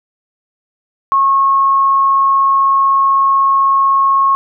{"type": "tone", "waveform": "sine", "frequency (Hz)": 1091, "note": "C#6", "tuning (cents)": -28, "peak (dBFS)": -8, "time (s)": [1.12, 4.35], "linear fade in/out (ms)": 0, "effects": []}